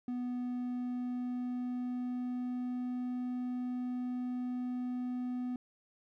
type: tone with pitch glide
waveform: triangle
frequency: 246.9 to 248.9 Hz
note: B3 to B3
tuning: 0 to +14 cents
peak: -32 dBFS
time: 0.08-5.56 s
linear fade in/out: 2 ms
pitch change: +14 cents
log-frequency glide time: 0.2-3.11 s
effects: none